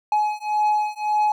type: beating tone pair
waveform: triangle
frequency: 844 / 845.8 Hz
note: G#5 / G#5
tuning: +28 / +31 cents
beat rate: 1.8 Hz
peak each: -20 dBFS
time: 0.12-1.32 s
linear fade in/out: 2 ms
effects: none